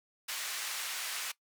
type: band-pass noise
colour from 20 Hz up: pink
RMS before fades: -38 dBFS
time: 0.28-1.32 s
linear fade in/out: 10 ms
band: 1600 to 14000 Hz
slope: 12 dB/octave
effects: noise-tail reverb RT60 0.1 s tail -19 dB re dry